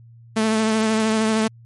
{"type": "tone with vibrato", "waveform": "sawtooth", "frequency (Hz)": 219.5, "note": "A3", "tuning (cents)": -4, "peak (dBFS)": -13, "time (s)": [0.36, 1.48], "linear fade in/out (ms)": 10, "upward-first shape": "triangle", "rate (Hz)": 13, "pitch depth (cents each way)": 29, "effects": ["added 116 Hz sine -43 dBFS peak until 1.65 s", "MP3 48 kbps"]}